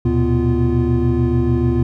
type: tone cluster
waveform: triangle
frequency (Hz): 74.8 / 117.6 / 124.4 / 248.5 / 346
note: D2 / A#2 / B2 / B3 / F4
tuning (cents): +32 / +16 / +13 / +11 / -16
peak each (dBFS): -18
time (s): 0.05-1.83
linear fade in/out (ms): 5
effects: none